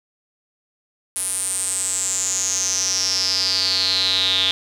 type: tone with band-pass filter sweep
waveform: square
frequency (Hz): 94.1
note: F#2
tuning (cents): +30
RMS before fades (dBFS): -21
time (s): 1.16-4.51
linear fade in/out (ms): 0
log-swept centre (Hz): 10000 to 3500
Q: 9.6
effects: none